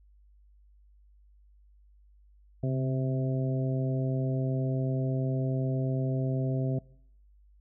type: harmonic tone with a mistuned harmonic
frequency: 130.81 Hz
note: C3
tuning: in tune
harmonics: 1 / 2 / 3 / 4 / 5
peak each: -27 / -34 / -38 / -41 / -39 dBFS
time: 2.63-6.79 s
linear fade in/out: 5 ms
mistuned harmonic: 1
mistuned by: +36 cents
effects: noise-tail reverb RT60 0.7 s tail -23 dB re dry + added 50 Hz sine -56 dBFS peak until 7.6 s